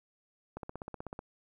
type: click train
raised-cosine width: 1 ms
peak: -26 dBFS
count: 11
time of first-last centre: 0.57-1.191 s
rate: 16.1 Hz
effects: 11-bit